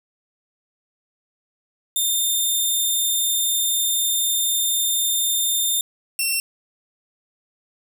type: tone pair in turn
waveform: 10% pulse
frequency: 3616 / 2709 Hz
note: A7 / E7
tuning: +47 / +47 cents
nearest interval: perfect fourth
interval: 500 cents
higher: first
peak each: -11 dBFS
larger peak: neither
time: 1.96-5.81 / 6.19-6.4 s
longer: first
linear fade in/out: 2 ms
effects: none